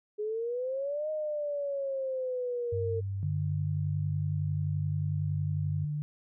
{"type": "exponential two-way sweep", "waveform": "sine", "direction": "up then down", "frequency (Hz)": [415.3, 622.3, 450.1], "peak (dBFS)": -30, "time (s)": [0.18, 3.01], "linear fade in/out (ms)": 20, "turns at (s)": 1.1}
{"type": "tone with vibrato", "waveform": "sine", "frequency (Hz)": 97.5, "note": "G2", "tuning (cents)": -9, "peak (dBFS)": -31, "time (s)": [2.72, 5.85], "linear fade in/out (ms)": 10, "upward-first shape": "sine", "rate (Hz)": 0.95, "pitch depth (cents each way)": 11}
{"type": "tone", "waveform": "sine", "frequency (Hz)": 148.7, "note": "D3", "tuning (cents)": 22, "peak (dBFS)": -30, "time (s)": [3.23, 6.02], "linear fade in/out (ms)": 0}
{"effects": []}